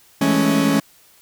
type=chord; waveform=40% pulse; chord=A major seventh; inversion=second; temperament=equal with one note detuned; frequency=164.81 / 207.7 / 218.5 / 277.2 Hz; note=E3 / G#3 / A3 / C#4; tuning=0 / 0 / -12 / 0 cents; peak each=-22 / -21 / -22 / -16 dBFS; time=0.21-0.8 s; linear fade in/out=5 ms; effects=white hiss -52 dBFS RMS until 1.21 s